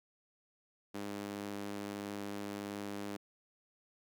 sawtooth tone with high-pass filter, 101.5 Hz, G#2, 39 cents flat, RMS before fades -42 dBFS, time 0.94-3.17 s, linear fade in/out 10 ms, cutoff 260 Hz, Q 1.6, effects none

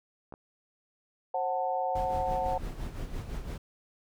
clicks, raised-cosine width 1 ms, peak -30 dBFS, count 2, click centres 0.324 / 0.339 s
sine chord, F# diminished, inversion second, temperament just, 532.8 / 740 / 888 Hz, C5 / F#5 / A5, +31 / 0 / +16 cents, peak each -33 / -30 / -34 dBFS, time 1.34-2.58 s, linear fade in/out 5 ms
brown noise with tremolo, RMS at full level -35 dBFS, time 1.95-3.58 s, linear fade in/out 5 ms, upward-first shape sine, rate 5.9 Hz, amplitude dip 55%
effects none

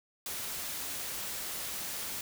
white noise, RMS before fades -38 dBFS, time 0.26-2.21 s, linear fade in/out 2 ms, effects none

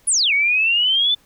sine exponential two-way sweep, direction down then up, 10548 to 2204 to 3547 Hz, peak -14 dBFS, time 0.07-1.15 s, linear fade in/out 10 ms, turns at 0.33 s, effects pink hiss -56 dBFS RMS until 1.25 s

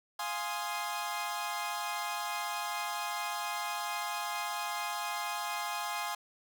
sawtooth chord, F minor seventh, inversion none, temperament equal with one note detuned, 698.5 / 830.6 / 1046.5 / 1248.1 Hz, F5 / Ab5 / C6 / Eb6, 0 / 0 / 0 / +5 cents, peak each -38 / -34 / -35 / -38 dBFS, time 0.19-6.15 s, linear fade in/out 5 ms, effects none

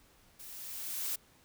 blue noise with level ramp, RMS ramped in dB -49 to -34 dBFS, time 0.39-1.16 s, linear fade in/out 10 ms, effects pink hiss -64 dBFS RMS until 1.44 s

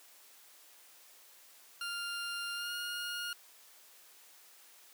20% pulse tone with pitch glide, 1399 to 1425.1 Hz, F6 to F6, +3 to +35 cents, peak -32 dBFS, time 1.81-3.33 s, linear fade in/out 2 ms, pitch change +32 cents, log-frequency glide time 2.54-2.73 s, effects white hiss -59 dBFS RMS until 4.93 s + high-pass 400 Hz 12 dB/octave

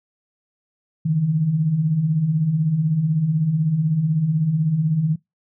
sine beating tone pair, 143 / 159 Hz, D3 / D#3, -46 / +38 cents, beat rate 16 Hz, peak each -25 / -17 dBFS, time 1.05-5.16 s, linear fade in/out 10 ms, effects noise-tail reverb RT60 0.2 s tail -24 dB re dry

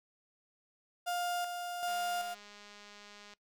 35% pulse tone with tremolo, 705 Hz, F5, 16 cents sharp, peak -31 dBFS, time 1.06-2.35 s, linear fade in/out 20 ms, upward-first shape square, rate 1.3 Hz, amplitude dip 45%
click train, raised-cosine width 0.2 ms, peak -36 dBFS, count 301, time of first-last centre 1.88-3.336 s, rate 206 Hz
effects noise-tail reverb RT60 0.1 s tail -20 dB re dry

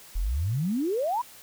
sine exponential sweep, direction up, 36.71 to 1025 Hz, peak -24 dBFS, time 0.15-1.22 s, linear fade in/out 10 ms, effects white hiss -49 dBFS RMS until 1.42 s

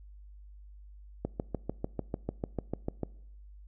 click train, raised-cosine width 2 ms, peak -18 dBFS, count 13, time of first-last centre 1.25-3.033 s, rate 6.73 Hz, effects noise-tail reverb RT60 0.8 s tail -23 dB re dry + added 50 Hz sine -48 dBFS peak until 3.67 s

